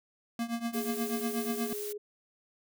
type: tone with tremolo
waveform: square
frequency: 233.1 Hz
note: A#3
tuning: in tune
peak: -29 dBFS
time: 0.39-1.73 s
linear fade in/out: 2 ms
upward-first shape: triangle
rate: 8.3 Hz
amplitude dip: 90%
type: noise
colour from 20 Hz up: blue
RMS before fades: -41 dBFS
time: 0.73-1.93 s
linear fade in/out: 10 ms
type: tone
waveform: sine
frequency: 415.3 Hz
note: G#4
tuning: in tune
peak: -36 dBFS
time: 0.74-1.98 s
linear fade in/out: 10 ms
effects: none